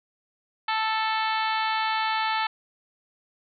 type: harmonic tone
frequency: 440 Hz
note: A4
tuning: in tune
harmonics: 2 / 3 / 4 / 5 / 6 / 7 / 8 / 9 / 10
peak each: -26 / -30 / -32 / -34 / -36 / -37 / -38 / -39 / -40 dBFS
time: 0.68-2.47 s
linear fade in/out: 5 ms
effects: none